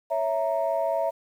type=chord; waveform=sine; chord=A# diminished; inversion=first; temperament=equal; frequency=554.4 / 659.3 / 932.3 Hz; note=C#5 / E5 / A#5; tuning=0 / 0 / 0 cents; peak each=-28 / -24 / -30 dBFS; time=0.1-1.11 s; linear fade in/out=20 ms; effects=tanh soft clip ceiling -15 dBFS + 9-bit